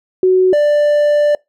sine / triangle tone pair in turn, 371.5 / 589.7 Hz, F#4 / D5, +7 / +7 cents, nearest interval minor sixth, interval 800 cents, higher second, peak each -7 dBFS, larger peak neither, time 0.23-0.53 / 0.53-1.35 s, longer second, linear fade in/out 2 ms, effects noise-tail reverb RT60 0.2 s tail -25 dB re dry

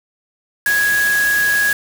sine tone in noise, 1661.2 Hz, G#6, in tune, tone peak -13 dBFS, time 0.66-1.73 s, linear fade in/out 2 ms, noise white, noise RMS -24 dBFS, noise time 0.66-1.73 s, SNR +8 dB, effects none

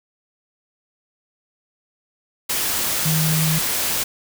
sine tone in noise, 158 Hz, D#3, 27 cents sharp, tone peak -18 dBFS, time 3.05-3.59 s, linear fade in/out 10 ms, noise white, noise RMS -22 dBFS, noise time 2.49-4.04 s, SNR +1 dB, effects none

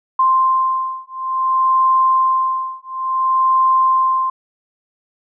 sine beating tone pair, 1046.5 / 1047.07 Hz, C6 / C6, 0 / +1 cents, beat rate 0.57 Hz, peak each -16 dBFS, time 0.19-4.3 s, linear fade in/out 5 ms, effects none

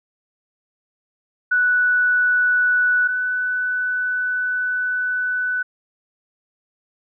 sine tone pair in turn, 1480 / 1494.6 Hz, F#6 / F#6, 0 / +17 cents, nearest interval unison, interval 17 cents, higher second, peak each -14 / -19 dBFS, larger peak first, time 1.51-3.08 / 3.08-5.63 s, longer second, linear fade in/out 10 ms, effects none

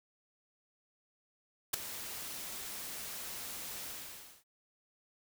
white noise with ADSR envelope, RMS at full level -28 dBFS, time 1.73-4.44 s, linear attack 12 ms, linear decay 4 ms, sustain -15 dB, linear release 590 ms, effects none

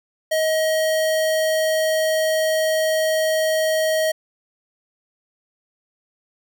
square tone, 632 Hz, D#5, 27 cents sharp, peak -18 dBFS, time 0.31-4.12 s, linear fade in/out 10 ms, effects none

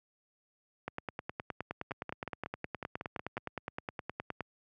two click trains, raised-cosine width 0.5 ms, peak -23 / -21 dBFS, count 9 / 35, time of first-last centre 1.91-3.378 / 0.88-4.407 s, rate 5.45 / 9.64 Hz, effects high-pass 80 Hz 12 dB/octave

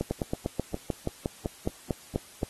slowing click train, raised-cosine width 2 ms, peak -14 dBFS, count 15, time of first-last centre 0.01-2.431 s, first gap 100 ms, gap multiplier 1.08, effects white hiss -51 dBFS RMS until 2.49 s + AAC 32 kbps

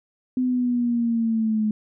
sine linear sweep, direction down, 255.2 to 212.6 Hz, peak -19 dBFS, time 0.37-1.71 s, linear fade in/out 2 ms, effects none

